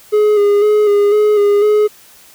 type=tone with vibrato; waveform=triangle; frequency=415.3 Hz; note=G#4; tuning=in tune; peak=-6 dBFS; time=0.12-1.88 s; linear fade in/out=20 ms; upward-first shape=square; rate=2 Hz; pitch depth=28 cents each way; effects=white hiss -43 dBFS RMS until 2.34 s